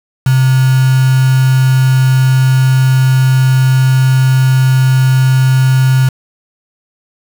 sine tone with quantisation, 130.81 Hz, C3, in tune, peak -6 dBFS, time 0.26-6.09 s, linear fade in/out 5 ms, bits 3, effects none

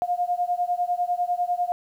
sine beating tone pair, 705 / 715 Hz, F5 / F5, +16 / +41 cents, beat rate 10 Hz, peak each -25 / -25 dBFS, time 0.02-1.72 s, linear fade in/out 0 ms, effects 9-bit

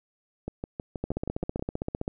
two click trains, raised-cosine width 2 ms, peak -16 / -19 dBFS, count 17 / 8, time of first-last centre 1.04-2.079 / 0.48-1.595 s, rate 15.4 / 6.28 Hz, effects none

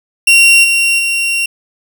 40% pulse tone with level steps, 2750 Hz, F7, 27 cents flat, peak -3 / -8 / -11 dBFS, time 0.27-1.46 s, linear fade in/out 5 ms, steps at 0.63 / 0.98 s, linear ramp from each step 20 ms, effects none

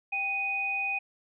sine tone pair together, 785.1 / 2489 Hz, G5 / D#7, +2 / 0 cents, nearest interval octave + minor sixth, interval 1998 cents, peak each -36 / -28 dBFS, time 0.12-0.99 s, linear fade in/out 10 ms, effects none

